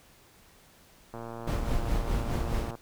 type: click train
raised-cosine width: 1 ms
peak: -26 dBFS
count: 188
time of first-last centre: 1.14-2.752 s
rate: 116 Hz
type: noise with tremolo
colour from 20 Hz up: brown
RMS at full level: -27 dBFS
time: 1.47-2.71 s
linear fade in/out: 5 ms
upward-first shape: sine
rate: 4.8 Hz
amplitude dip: 50%
effects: pink hiss -58 dBFS RMS until 2.81 s